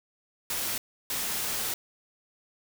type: noise bursts at uneven times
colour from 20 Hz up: white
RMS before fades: -31 dBFS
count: 2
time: 0.5-0.78 / 1.1-1.74 s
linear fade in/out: 2 ms
effects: none